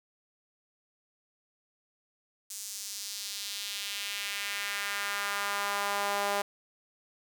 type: tone with high-pass filter sweep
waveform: sawtooth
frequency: 202 Hz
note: G#3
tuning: 48 cents flat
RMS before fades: -34 dBFS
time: 2.5-6.42 s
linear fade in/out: 5 ms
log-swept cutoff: 7000 to 670 Hz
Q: 1.5
effects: none